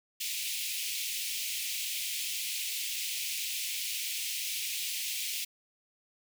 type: high-pass noise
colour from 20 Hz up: pink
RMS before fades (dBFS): -35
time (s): 0.2-5.45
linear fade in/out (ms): 10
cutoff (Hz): 2300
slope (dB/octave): 48
effects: none